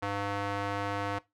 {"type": "tone with band-pass filter", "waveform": "square", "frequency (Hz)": 100.8, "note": "G2", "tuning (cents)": 49, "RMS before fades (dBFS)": -33, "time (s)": [0.02, 1.19], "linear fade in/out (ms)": 10, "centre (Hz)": 1100, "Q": 0.9, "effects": ["noise-tail reverb RT60 0.2 s tail -19 dB re dry"]}